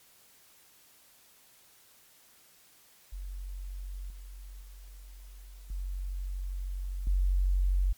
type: tone with level steps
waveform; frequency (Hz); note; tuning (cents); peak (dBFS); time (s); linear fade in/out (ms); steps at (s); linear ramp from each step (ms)
sine; 46.25; F#1; 0; -36 / -42 / -45 / -32 / -23; 3.12-7.93; 10; 4.1 / 4.61 / 5.7 / 7.07; 2
effects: white hiss -60 dBFS RMS until 7.97 s + MP3 96 kbps